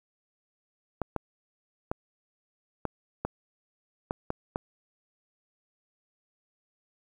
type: clicks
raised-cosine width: 1 ms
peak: -15 dBFS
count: 8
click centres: 1.017 / 1.163 / 1.915 / 2.853 / 3.25 / 4.109 / 4.304 / 4.559 s
effects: 9-bit